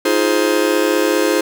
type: chord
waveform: 45% pulse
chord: F minor seventh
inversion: third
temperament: just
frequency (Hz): 314.3 / 349.2 / 419.1 / 523.8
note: Eb4 / F4 / Ab4 / C5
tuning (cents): +18 / 0 / +16 / +2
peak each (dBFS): -19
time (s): 0.05-1.41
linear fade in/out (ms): 5
effects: none